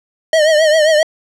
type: tone with vibrato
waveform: square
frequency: 622.3 Hz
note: D#5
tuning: in tune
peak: -9 dBFS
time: 0.33-1.03 s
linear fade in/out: 2 ms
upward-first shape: triangle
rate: 7.5 Hz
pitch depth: 89 cents each way
effects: low-pass 7000 Hz 12 dB/octave